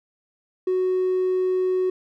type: tone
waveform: triangle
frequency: 370 Hz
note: F#4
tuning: in tune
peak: -16 dBFS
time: 0.67-1.9 s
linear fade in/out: 5 ms
effects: tanh soft clip ceiling -15 dBFS